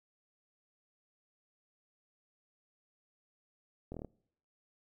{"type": "slowing click train", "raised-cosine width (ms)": 2, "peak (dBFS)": -29, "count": 6, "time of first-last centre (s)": [3.92, 4.047], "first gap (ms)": 23, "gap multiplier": 1.05, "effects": ["noise-tail reverb RT60 0.7 s tail -25 dB re dry"]}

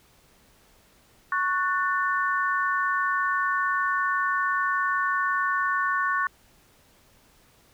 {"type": "chord", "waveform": "sine", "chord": "F# minor", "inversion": "second", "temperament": "equal with one note detuned", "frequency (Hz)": [1108.7, 1480, 1782.5], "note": ["C#6", "F#6", "A6"], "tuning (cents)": [0, 0, 22], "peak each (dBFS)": [-25, -27, -29], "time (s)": [1.32, 6.27], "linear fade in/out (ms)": 2, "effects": ["pink hiss -59 dBFS RMS until 7.73 s"]}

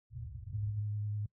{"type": "low-pass noise", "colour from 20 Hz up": "white", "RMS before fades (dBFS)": -43, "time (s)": [0.1, 0.83], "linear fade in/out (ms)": 50, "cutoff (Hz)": 130, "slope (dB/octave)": 96}
{"type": "tone with vibrato", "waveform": "sine", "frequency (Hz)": 104.5, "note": "G#2", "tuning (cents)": 11, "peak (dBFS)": -33, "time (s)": [0.53, 1.26], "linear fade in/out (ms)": 5, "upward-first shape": "square", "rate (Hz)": 10, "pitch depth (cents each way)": 13}
{"effects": ["noise-tail reverb RT60 0.1 s tail -23 dB re dry", "high-pass 60 Hz 12 dB/octave"]}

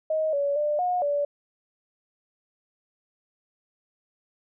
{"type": "tone with pitch steps", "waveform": "sine", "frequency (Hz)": [628, 567, 595, 721, 577], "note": ["D#5", "C#5", "D5", "F#5", "D5"], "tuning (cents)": [16, 39, 22, -45, -31], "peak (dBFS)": -22, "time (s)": [0.1, 1.25], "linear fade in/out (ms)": 5, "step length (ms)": 230, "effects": []}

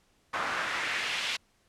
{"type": "noise with band-pass filter sweep", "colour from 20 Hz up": "pink", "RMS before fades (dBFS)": -32, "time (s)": [0.33, 1.37], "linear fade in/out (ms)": 10, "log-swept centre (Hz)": [1200, 3200], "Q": 1.7, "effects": ["pink hiss -68 dBFS RMS until 1.68 s", "low-pass 10000 Hz 12 dB/octave"]}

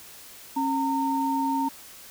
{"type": "tone pair together", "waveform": "sine", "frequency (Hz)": [271.9, 916], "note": ["C#4", "A#5"], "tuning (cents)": [-33, -31], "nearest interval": "octave + major sixth", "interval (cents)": 2102, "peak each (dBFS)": [-26, -25], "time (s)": [0.56, 1.69], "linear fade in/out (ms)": 10, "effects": ["white hiss -46 dBFS RMS until 2.1 s"]}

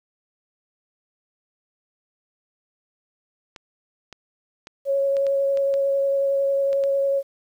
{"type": "clicks", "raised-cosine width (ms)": 0.2, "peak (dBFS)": -22, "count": 9, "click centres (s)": [3.562, 4.127, 4.671, 5.168, 5.267, 5.573, 5.74, 6.73, 6.838]}
{"type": "tone with vibrato", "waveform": "sine", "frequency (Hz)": 552, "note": "C#5", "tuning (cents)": -7, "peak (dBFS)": -18, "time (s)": [4.85, 7.23], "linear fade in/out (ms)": 50, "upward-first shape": "sine", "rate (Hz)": 11, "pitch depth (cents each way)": 10}
{"effects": ["9-bit"]}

